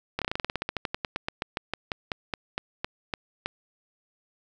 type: slowing click train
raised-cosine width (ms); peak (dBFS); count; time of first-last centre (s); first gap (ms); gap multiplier
0.3; -12; 28; 0.19-3.46; 27; 1.1
effects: none